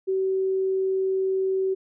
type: tone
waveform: sine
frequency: 381.1 Hz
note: G4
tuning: 49 cents flat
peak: -21 dBFS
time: 0.07-1.75 s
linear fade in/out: 20 ms
effects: none